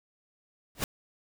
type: noise with exponential growth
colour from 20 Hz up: pink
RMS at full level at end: -24 dBFS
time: 0.75-0.84 s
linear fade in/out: 1 ms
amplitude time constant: 19 ms
effects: none